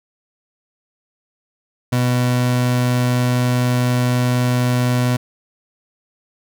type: tone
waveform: 30% pulse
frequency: 124.1 Hz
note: B2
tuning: 9 cents sharp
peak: -12 dBFS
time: 1.92-5.17 s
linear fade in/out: 10 ms
effects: none